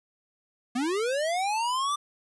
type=linear sweep; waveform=square; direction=up; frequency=232.7 to 1192 Hz; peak=-26 dBFS; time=0.75-1.96 s; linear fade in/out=10 ms; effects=resampled to 24000 Hz + 10-bit